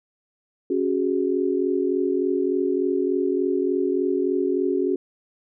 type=chord; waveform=sine; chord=C# suspended fourth; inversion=none; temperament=equal with one note detuned; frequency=277.2 / 370 / 413.4 Hz; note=C#4 / F#4 / G#4; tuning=0 / 0 / -8 cents; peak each=-25 / -22 / -26 dBFS; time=0.7-4.96 s; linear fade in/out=5 ms; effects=none